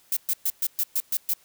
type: noise bursts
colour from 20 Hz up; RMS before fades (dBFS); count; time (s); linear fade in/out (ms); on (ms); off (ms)
violet; -24; 8; 0.12-1.336; 2; 47; 120
effects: white hiss -59 dBFS RMS until 1.44 s